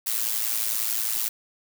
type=noise with amplitude modulation; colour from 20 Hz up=blue; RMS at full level=-23 dBFS; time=0.06-1.29 s; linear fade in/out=10 ms; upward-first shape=sine; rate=111 Hz; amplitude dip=75%; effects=none